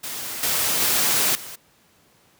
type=noise with level steps; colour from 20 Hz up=white; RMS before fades=-31 / -22 / -20 / -37 dBFS; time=0.03-1.56 s; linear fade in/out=10 ms; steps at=0.43 / 0.8 / 1.35 s; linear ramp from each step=2 ms; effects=pink hiss -58 dBFS RMS until 2.39 s + high-pass 100 Hz 12 dB/octave